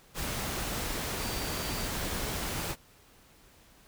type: tone in noise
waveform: sine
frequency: 4630 Hz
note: D8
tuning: 25 cents flat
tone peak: -44 dBFS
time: 1.17-1.9 s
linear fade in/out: 50 ms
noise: pink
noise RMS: -34 dBFS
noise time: 0.14-2.76 s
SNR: -13 dB
effects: pink hiss -59 dBFS RMS until 3.87 s